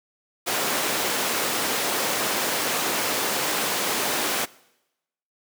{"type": "high-pass noise", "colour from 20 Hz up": "pink", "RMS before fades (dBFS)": -25, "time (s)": [0.46, 4.46], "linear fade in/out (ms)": 20, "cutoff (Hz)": 340, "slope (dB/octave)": 12, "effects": ["noise-tail reverb RT60 0.9 s tail -22 dB re dry"]}